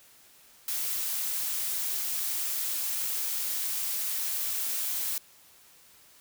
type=noise; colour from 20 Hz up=blue; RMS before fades=-31 dBFS; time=0.68-5.18 s; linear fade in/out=2 ms; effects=white hiss -57 dBFS RMS until 6.2 s